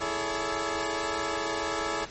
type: chord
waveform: 15% pulse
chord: A major seventh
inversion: second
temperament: equal with one note detuned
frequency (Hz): 329.6 / 415.3 / 440 / 567.7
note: E4 / G#4 / A4 / C#5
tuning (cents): 0 / 0 / 0 / +41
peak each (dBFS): -28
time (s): 0-2.06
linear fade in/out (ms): 20
effects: pink hiss -44 dBFS RMS until 2.1 s + MP3 32 kbps